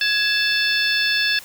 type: harmonic tone with a mistuned harmonic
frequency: 880 Hz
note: A5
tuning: in tune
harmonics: 2 / 3 / 4 / 5 / 6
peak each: -21 / -23 / -24 / -25 / -26 dBFS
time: 0.01-1.39 s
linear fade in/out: 2 ms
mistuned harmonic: 2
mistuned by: -87 cents
effects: white hiss -41 dBFS RMS until 1.44 s + high-pass 60 Hz 12 dB/octave